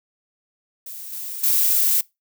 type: noise with level steps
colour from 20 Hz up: violet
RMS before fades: -35 / -31 / -18 dBFS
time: 0.86-2.01 s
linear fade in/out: 5 ms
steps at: 1.12 / 1.43 s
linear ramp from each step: 10 ms
effects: noise-tail reverb RT60 0.2 s tail -22 dB re dry